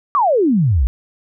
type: exponential sweep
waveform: sine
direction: down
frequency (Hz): 1208 to 53.9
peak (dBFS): -11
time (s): 0.15-0.87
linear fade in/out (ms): 0
effects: none